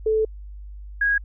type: tone pair in turn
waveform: sine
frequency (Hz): 437 / 1646.5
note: A4 / G#6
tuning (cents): -12 / -15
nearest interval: octave + major seventh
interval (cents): 2297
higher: second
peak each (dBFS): -17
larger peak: neither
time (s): 0.06-0.25 / 1.01-1.18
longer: first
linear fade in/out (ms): 5
effects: added 50 Hz sine -35 dBFS peak until 1.24 s